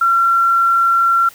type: tone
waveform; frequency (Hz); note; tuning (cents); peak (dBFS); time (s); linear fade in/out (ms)
sine; 1364; F6; -41; -10; 0.01-1.29; 5
effects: white hiss -42 dBFS RMS until 1.34 s